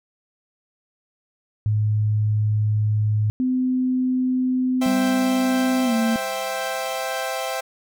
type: tone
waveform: sine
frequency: 106.5 Hz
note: G#2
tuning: 44 cents sharp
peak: -17 dBFS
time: 1.66-3.3 s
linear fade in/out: 0 ms
type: tone with pitch glide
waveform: sine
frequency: 255.3 to 227.4 Hz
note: C4 to A#3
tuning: -42 to -43 cents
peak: -18 dBFS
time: 3.4-6.16 s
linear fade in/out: 0 ms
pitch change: -201 cents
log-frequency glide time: 5.84-5.94 s
type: chord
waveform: sawtooth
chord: C major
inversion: none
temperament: equal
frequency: 523.3 / 659.3 / 784 Hz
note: C5 / E5 / G5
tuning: 0 / 0 / 0 cents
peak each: -25 dBFS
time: 4.81-7.61 s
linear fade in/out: 10 ms
type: tone with exponential decay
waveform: sine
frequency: 197.8 Hz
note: G3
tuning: 16 cents sharp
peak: -23 dBFS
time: 4.86-7.26 s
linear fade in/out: 0 ms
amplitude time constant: 520 ms
effects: none